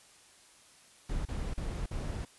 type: noise with dropouts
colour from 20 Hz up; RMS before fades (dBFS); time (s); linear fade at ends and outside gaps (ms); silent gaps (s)
brown; -35; 1.09-2.25; 5; 1.252-1.286 / 1.538-1.576 / 1.861-1.91
effects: white hiss -59 dBFS RMS until 2.38 s + resampled to 24000 Hz